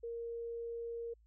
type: tone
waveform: sine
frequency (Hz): 466.2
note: A#4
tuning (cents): 0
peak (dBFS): -39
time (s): 0.03-1.14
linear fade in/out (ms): 10
effects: added 55 Hz sine -63 dBFS peak until 1.26 s